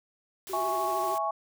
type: noise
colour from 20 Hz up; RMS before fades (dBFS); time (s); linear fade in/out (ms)
white; -43; 0.47-1.18; 0
type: tone with vibrato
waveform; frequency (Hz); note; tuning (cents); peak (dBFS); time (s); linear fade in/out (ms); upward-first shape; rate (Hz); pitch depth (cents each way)
sine; 370; F#4; 0; -35; 0.49-1.15; 10; sine; 13; 74
type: chord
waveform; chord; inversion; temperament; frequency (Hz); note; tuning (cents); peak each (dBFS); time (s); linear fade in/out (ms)
sine; C# minor; first; equal; 659.3 / 830.6 / 1108.7; E5 / G#5 / C#6; 0 / 0 / 0; -32 / -31 / -30; 0.53-1.31; 5
effects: none